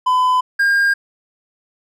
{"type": "tone pair in turn", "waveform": "triangle", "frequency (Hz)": [1009, 1611.4], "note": ["B5", "G6"], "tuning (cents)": [37, 47], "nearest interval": "minor sixth", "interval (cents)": 810, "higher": "second", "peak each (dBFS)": -10, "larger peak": "neither", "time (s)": [[0.06, 0.41], [0.59, 0.94]], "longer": "neither", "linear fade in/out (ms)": 10, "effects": []}